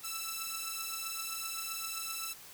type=beating tone pair; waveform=5% pulse; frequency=1318.5 / 1326.2 Hz; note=E6 / E6; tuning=0 / +10 cents; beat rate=7.7 Hz; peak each=-28 dBFS; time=0.03-2.34 s; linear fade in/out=20 ms; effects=white hiss -52 dBFS RMS until 2.53 s